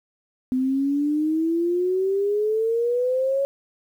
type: exponential sweep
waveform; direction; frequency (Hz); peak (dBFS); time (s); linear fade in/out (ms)
sine; up; 253.8 to 557; -19; 0.52-3.45; 0
effects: 9-bit